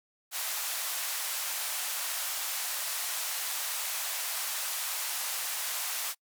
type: band-pass noise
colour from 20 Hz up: white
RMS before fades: -34 dBFS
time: 0.31-6.15 s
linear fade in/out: 50 ms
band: 650 to 16000 Hz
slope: 24 dB/octave
effects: noise-tail reverb RT60 0.1 s tail -25 dB re dry